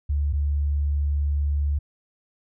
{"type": "tone pair in turn", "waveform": "sine", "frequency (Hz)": [72.3, 72.3], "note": ["D2", "D2"], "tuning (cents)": [-27, -27], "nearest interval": "unison", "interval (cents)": 0, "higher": "neither", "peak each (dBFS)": -20, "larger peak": "neither", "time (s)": [[0.09, 0.33], [0.33, 1.79]], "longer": "second", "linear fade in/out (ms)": 10, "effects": []}